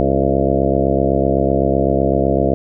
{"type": "harmonic tone with a mistuned harmonic", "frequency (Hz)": 67.9, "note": "C#2", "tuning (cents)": -35, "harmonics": [1, 2, 3, 4, 5, 6, 7, 8, 9, 10], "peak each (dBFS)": [-22, -22, -22, -22, -22, -22, -22, -22, -22, -22], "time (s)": [0, 2.54], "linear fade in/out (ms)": 0, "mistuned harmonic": 5, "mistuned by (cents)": -41, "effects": []}